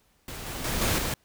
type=noise with level steps; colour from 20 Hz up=pink; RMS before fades=-38 / -35 / -29 / -25 / -29 dBFS; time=0.28-1.14 s; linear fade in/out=2 ms; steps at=0.46 / 0.64 / 0.81 / 0.98 s; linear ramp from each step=5 ms; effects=pink hiss -66 dBFS RMS until 1.24 s